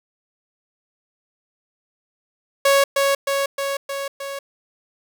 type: tone with echo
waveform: sawtooth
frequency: 554.4 Hz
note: C#5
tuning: in tune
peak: -9 dBFS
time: 2.65-2.84 s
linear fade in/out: 5 ms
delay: 310 ms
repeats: 5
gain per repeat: -3 dB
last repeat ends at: 4.39 s
effects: none